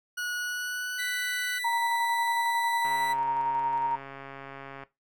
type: tone with pitch glide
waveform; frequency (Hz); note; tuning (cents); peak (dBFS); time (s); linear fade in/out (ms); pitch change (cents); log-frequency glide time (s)
40% pulse; 1459 to 1490.5; F#6 to F#6; -25 to +12; -30; 0.17-1.59; 10; +37; 0.36-1.01
type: tone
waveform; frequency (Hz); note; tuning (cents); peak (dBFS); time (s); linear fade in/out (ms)
30% pulse; 1975.5; B6; 0; -29; 0.98-3.14; 20
type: tone with tremolo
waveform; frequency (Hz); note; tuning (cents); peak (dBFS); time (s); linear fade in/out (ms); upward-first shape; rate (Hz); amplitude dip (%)
sine; 932.3; A#5; 0; -24; 1.64-3.96; 10; square; 11; 25
type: click train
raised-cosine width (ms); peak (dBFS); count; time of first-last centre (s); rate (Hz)
0.5; -27; 273; 2.85-4.835; 137
effects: noise-tail reverb RT60 0.2 s tail -17 dB re dry